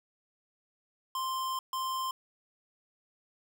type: tone bursts at uneven times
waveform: square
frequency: 1046.5 Hz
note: C6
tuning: in tune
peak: -32 dBFS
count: 2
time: 1.15-1.59 / 1.73-2.11 s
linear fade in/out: 2 ms
effects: none